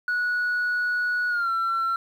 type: tone with pitch glide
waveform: sine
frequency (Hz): 1465 to 1351.2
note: F#6 to E6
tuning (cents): -18 to +42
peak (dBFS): -20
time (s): 0.08-1.96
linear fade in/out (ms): 2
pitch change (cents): -140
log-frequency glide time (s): 1.29-1.5
effects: tanh soft clip ceiling -20 dBFS + 9-bit

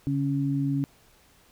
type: tone pair together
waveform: sine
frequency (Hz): 141.76 / 277.2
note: C#3 / C#4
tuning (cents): +39 / 0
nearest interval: octave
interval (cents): 1161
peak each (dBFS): -26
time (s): 0.07-0.84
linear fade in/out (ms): 0
effects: pink hiss -59 dBFS RMS until 1.51 s

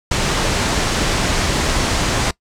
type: low-pass noise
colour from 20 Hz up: pink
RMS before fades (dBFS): -18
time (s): 0.11-2.31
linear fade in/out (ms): 5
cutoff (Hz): 8200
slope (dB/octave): 24
effects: noise-tail reverb RT60 0.1 s tail -22 dB re dry

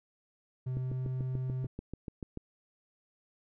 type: tone with pitch glide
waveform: triangle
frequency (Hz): 128.3 to 129.12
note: C3 to C3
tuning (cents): -34 to -23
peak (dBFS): -30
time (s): 0.66-1.67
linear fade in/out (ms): 10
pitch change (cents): +11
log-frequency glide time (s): 0.84-1.19
type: click train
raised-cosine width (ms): 3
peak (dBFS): -26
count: 12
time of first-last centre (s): 0.77-2.373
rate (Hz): 6.86
effects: none

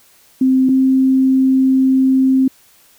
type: tone pair in turn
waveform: sine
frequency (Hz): 261.1 / 263.4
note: C4 / C4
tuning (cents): -3 / +12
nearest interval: unison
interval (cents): 15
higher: second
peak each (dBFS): -9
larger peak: neither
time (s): 0.41-0.69 / 0.69-2.48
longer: second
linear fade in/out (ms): 5
effects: white hiss -50 dBFS RMS until 2.98 s

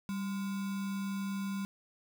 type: tone with sample-and-hold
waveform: sine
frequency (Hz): 196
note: G3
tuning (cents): 0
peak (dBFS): -33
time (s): 0.09-1.65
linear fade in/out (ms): 0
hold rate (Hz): 1225
effects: none

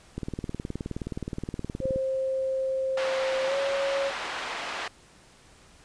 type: click train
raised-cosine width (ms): 3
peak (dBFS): -19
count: 35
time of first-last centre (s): 0.18-1.96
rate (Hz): 19.1
type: tone with pitch glide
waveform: sine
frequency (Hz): 529 to 551.8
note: C5 to C#5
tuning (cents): +19 to -8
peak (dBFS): -25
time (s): 1.8-4.12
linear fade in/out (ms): 50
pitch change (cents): +73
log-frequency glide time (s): 3.46-3.54
type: band-pass noise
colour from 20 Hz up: pink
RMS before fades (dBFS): -34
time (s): 2.97-4.88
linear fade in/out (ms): 5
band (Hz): 710 to 3300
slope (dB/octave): 12
effects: pink hiss -55 dBFS RMS until 5.84 s + resampled to 22050 Hz

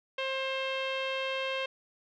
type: tone with low-pass filter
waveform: sawtooth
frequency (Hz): 531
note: C5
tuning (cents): +25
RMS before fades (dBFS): -33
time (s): 0.18-1.66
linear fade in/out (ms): 5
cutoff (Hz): 3000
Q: 3.9
effects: none

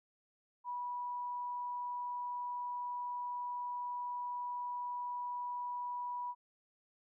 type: tone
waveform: sine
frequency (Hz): 978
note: B5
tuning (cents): -17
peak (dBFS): -37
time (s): 0.64-6.35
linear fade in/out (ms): 50
effects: none

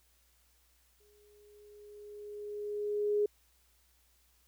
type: tone with exponential growth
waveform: sine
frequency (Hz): 415.3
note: G#4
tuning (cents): 0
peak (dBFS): -25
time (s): 1-3.26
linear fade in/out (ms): 5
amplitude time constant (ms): 490
effects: added 60 Hz sine -70 dBFS peak until 4.47 s + white hiss -70 dBFS RMS until 4.47 s

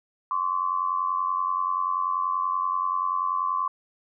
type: tone pair together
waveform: sine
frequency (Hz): 1046 / 1136.4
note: C6 / C#6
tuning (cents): -1 / +43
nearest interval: minor second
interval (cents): 144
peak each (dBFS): -26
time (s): 0.31-3.68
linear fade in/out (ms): 2
effects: none

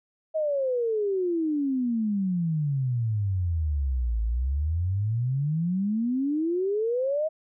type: exponential two-way sweep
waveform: sine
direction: down then up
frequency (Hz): 642 to 54 to 642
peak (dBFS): -23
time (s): 0.34-7.29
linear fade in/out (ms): 20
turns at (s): 4.22
effects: none

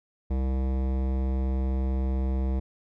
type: tone with hard clipping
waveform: sine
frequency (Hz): 65.41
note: C2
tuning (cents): 0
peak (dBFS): -26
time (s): 0.3-2.6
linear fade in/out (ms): 10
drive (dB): 17
effects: none

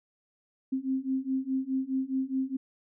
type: beating tone pair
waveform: sine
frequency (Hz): 261.6 / 266.4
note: C4 / C4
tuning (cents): 0 / +31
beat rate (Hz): 4.8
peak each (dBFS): -31 / -30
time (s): 0.72-2.57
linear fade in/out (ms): 10
effects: none

